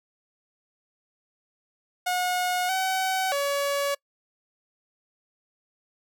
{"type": "tone with pitch steps", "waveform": "sawtooth", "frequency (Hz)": [724, 757, 565], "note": ["F#5", "F#5", "C#5"], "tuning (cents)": [-38, 39, 33], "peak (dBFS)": -20, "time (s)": [2.06, 3.95], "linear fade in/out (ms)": 10, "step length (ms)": 630, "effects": ["noise-tail reverb RT60 0.1 s tail -25 dB re dry"]}